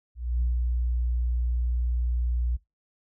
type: tone with ADSR envelope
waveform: sine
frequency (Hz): 60.2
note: B1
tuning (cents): -44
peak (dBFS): -20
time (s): 0.15-2.57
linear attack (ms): 260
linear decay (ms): 140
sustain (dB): -2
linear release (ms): 19
effects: noise-tail reverb RT60 0.2 s tail -22 dB re dry + tanh soft clip ceiling -19 dBFS